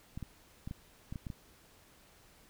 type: clicks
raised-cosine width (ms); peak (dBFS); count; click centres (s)
5; -28; 8; 0.175 / 0.227 / 0.675 / 0.711 / 1.125 / 1.158 / 1.268 / 1.302
effects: pink hiss -62 dBFS RMS until 2.49 s